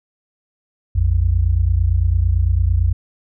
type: tone pair together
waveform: sine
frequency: 58.4 / 87.31 Hz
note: A#1 / F2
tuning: +4 / 0 cents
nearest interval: perfect fifth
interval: 696 cents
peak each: -16 / -15 dBFS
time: 0.95-2.93 s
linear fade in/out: 10 ms
effects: none